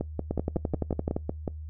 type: two click trains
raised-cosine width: 2 ms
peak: -14 / -15 dBFS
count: 11 / 9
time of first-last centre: 0.31-1.165 / 0.01-1.478 s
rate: 11.7 / 5.45 Hz
effects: noise-tail reverb RT60 0.2 s tail -25 dB re dry + added 77 Hz sine -36 dBFS peak until 1.69 s